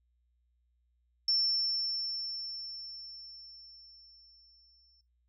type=tone with exponential decay; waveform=sine; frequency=5390 Hz; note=E8; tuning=38 cents sharp; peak=-25 dBFS; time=1.28-5.01 s; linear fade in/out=2 ms; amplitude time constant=810 ms; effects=noise-tail reverb RT60 0.2 s tail -20 dB re dry + added 60 Hz sine -70 dBFS peak until 5.28 s